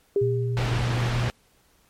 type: tone with exponential decay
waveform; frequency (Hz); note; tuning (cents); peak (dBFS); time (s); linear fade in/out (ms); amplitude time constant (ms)
sine; 401.8; G4; +43; -17; 0.16-1.04; 2; 190
type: tone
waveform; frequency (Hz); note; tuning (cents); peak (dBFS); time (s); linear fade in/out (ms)
sine; 120; B2; -49; -23; 0.21-1.29; 10
type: low-pass noise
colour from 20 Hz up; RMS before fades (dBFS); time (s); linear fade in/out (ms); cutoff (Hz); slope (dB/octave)
pink; -29; 0.57-1.3; 0; 3600; 12
effects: pink hiss -62 dBFS RMS until 1.89 s + MP3 64 kbps